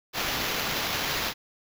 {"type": "noise with sample-and-hold", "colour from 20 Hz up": "white", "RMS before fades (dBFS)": -29, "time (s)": [0.13, 1.34], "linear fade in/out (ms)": 50, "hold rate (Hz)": 8820, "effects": []}